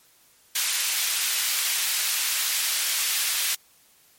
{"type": "high-pass noise", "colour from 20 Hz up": "pink", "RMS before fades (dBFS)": -25, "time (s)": [0.55, 3.55], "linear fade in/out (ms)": 5, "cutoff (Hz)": 2400, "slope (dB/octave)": 12, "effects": ["white hiss -58 dBFS RMS until 4.18 s", "MP3 64 kbps"]}